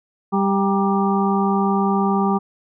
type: harmonic tone with a mistuned harmonic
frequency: 197.2 Hz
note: G3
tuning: 11 cents sharp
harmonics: 1 / 2 / 4 / 5 / 6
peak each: -18 / -23 / -23 / -27 / -25 dBFS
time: 0.32-2.39 s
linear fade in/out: 20 ms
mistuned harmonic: 5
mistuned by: -65 cents
effects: none